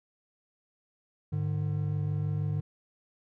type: tone pair together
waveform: triangle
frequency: 103.83 / 150.21 Hz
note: G#2 / D3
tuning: 0 / +39 cents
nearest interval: tritone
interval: 639 cents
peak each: -29 / -28 dBFS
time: 1.32-2.61 s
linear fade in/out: 10 ms
effects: none